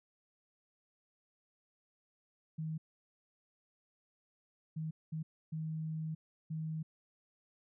sine tone bursts at uneven times, 158.1 Hz, D#3, 28 cents sharp, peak -36 dBFS, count 5, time 2.58-2.78 / 4.76-4.91 / 5.12-5.23 / 5.52-6.15 / 6.5-6.83 s, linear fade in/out 10 ms, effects none

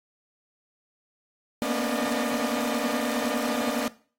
sawtooth tone cluster, 227 / 239.1 / 248.8 / 281.4 / 605 Hz, A#3 / A#3 / B3 / C#4 / D#5, -46 / +44 / +13 / +26 / -49 cents, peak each -28 dBFS, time 1.62-3.88 s, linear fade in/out 0 ms, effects noise-tail reverb RT60 0.4 s tail -18 dB re dry + AAC 48 kbps

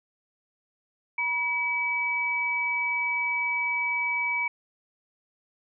sine tone pair together, 961 / 2286 Hz, B5 / D7, -48 / -47 cents, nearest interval octave + minor third, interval 1501 cents, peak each -32 / -25 dBFS, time 1.18-4.48 s, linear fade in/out 5 ms, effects none

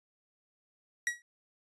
45% pulse tone with exponential decay, 1916 Hz, A#6, 47 cents sharp, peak -25 dBFS, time 1.07-1.22 s, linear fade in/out 1 ms, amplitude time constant 32 ms, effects resampled to 24000 Hz

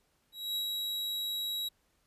45% pulse tone with ADSR envelope, 3865 Hz, B7, 38 cents flat, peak -31 dBFS, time 0.32-1.69 s, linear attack 240 ms, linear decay 93 ms, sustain -2 dB, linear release 12 ms, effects pink hiss -73 dBFS RMS until 2.06 s + resampled to 32000 Hz

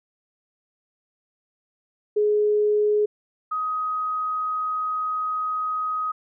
sine tone pair in turn, 419.6 / 1257.4 Hz, G#4 / D#6, +18 / +18 cents, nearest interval octave + perfect fifth, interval 1900 cents, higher second, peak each -17 / -23 dBFS, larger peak first, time 2.16-3.06 / 3.51-6.12 s, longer second, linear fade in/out 10 ms, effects none

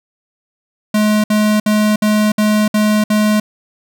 square tone bursts, 212.2 Hz, G#3, 38 cents sharp, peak -11 dBFS, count 7, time 0.94-3.4 s, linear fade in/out 5 ms, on 300 ms, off 60 ms, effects none

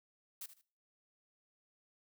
blue noise with echo, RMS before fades -45 dBFS, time 0.41-0.46 s, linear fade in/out 5 ms, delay 77 ms, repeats 2, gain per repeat -12 dB, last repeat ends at 0.614 s, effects noise-tail reverb RT60 0.4 s tail -19 dB re dry

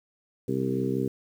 harmonic tone with a mistuned harmonic, 65.41 Hz, C2, in tune, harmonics 2 / 3 / 4 / 5 / 6 / 7, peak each -32 / -32 / -30 / -35 / -30 / -35 dBFS, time 0.48-1.08 s, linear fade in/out 5 ms, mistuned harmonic 2, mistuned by -23 cents, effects 9-bit

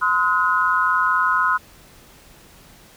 sine tone cluster, 1030 / 1274 / 1450 Hz, C6 / D#6 / F#6, -28 / +41 / -35 cents, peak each -20 dBFS, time 0.01-1.58 s, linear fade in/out 20 ms, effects pink hiss -48 dBFS RMS until 2.96 s

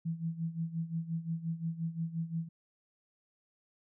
sine tone with tremolo, 164.81 Hz, E3, in tune, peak -30 dBFS, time 0.05-2.49 s, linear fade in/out 10 ms, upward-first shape sine, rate 5.7 Hz, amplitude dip 80%, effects none

